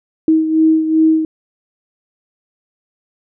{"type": "beating tone pair", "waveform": "sine", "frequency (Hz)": [317.3, 319.9], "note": ["D#4", "D#4"], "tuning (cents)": [34, 48], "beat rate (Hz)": 2.6, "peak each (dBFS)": [-10, -17], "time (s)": [0.28, 1.25], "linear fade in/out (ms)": 2, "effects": []}